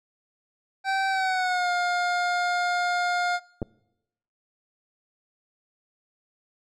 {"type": "tone with pitch glide", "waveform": "25% pulse", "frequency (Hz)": [774, 709.8], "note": ["G5", "F5"], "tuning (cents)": [-22, 28], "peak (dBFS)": -19, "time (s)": [0.84, 3.4], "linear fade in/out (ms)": 50, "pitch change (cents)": -150, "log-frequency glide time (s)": [1.09, 1.7]}
{"type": "clicks", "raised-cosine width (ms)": 2, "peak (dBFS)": -17, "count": 2, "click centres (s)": [3.618, 3.627]}
{"effects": ["noise-tail reverb RT60 0.9 s tail -24 dB re dry", "low-pass 5000 Hz 12 dB/octave"]}